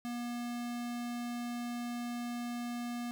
square tone, 240 Hz, B3, 49 cents flat, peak -37 dBFS, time 0.05-3.11 s, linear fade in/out 0 ms, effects none

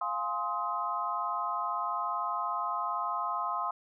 sine chord, F minor seventh, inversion none, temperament equal with one note detuned, 698.5 / 830.6 / 1046.5 / 1264.1 Hz, F5 / Ab5 / C6 / Eb6, 0 / 0 / 0 / +27 cents, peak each -38 / -39 / -33 / -34 dBFS, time 0.01-3.71 s, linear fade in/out 5 ms, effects none

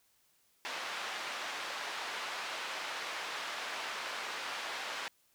pink band-pass noise, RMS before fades -40 dBFS, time 0.65-5.08 s, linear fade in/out 0 ms, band 840 to 4100 Hz, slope 12 dB/octave, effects white hiss -71 dBFS RMS until 5.34 s

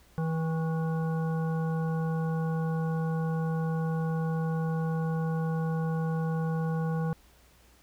harmonic tone with a mistuned harmonic, 161.8 Hz, E3, 32 cents flat, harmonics 1 / 3 / 5 / 7 / 9, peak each -27 / -37 / -41 / -44 / -46 dBFS, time 0.18-7.13 s, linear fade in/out 0 ms, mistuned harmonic 7, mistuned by -41 cents, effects added 60 Hz sine -61 dBFS peak until 7.82 s + pink hiss -61 dBFS RMS until 7.82 s

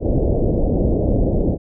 pink low-pass noise, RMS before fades -17 dBFS, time 0-1.58 s, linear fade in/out 50 ms, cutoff 630 Hz, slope 48 dB/octave, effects none

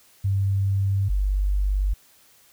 sine tone pair in turn, 98 / 48.91 Hz, G2 / G1, 0 / -3 cents, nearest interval octave, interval 1203 cents, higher first, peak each -19 dBFS, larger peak neither, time 0.24-1.09 / 1.09-1.94 s, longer neither, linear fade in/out 10 ms, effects white hiss -56 dBFS RMS until 2.52 s

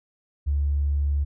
triangle tone with tanh clipping, 71.7 Hz, D2, 41 cents flat, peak -20 dBFS, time 0.46-1.25 s, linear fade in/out 20 ms, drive 4 dB, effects none

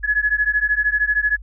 sine beating tone pair, 1689 / 1702 Hz, G#6 / G#6, +29 / +42 cents, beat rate 13 Hz, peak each -19 / -19 dBFS, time 0.03-1.37 s, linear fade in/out 20 ms, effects added 50 Hz sine -34 dBFS peak until 1.42 s

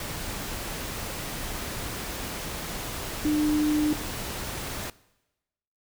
sine tone in noise, 301.5 Hz, D4, 46 cents sharp, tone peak -21 dBFS, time 3.25-3.93 s, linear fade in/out 2 ms, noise pink, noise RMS -34 dBFS, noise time 0-4.9 s, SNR +10 dB, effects noise-tail reverb RT60 1.0 s tail -21 dB re dry

